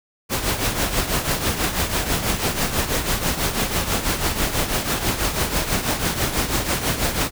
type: noise with tremolo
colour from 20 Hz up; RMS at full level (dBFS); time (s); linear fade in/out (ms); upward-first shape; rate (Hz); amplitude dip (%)
pink; -19; 0.29-7.31; 50; triangle; 6.1; 70
effects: none